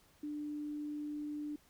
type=tone; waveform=sine; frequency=296.8 Hz; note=D4; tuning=18 cents sharp; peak=-38 dBFS; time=0.23-1.56 s; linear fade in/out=5 ms; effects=pink hiss -67 dBFS RMS until 1.69 s